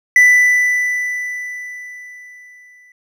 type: tone with exponential decay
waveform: triangle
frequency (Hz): 1985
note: B6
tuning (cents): +8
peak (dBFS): -3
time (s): 0.16-2.92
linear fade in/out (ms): 2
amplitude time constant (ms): 600
effects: none